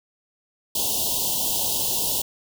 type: band-stop noise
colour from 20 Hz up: white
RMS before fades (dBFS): -24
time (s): 0.75-2.22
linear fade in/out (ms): 5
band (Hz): 1000 to 2800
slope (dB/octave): 96
effects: none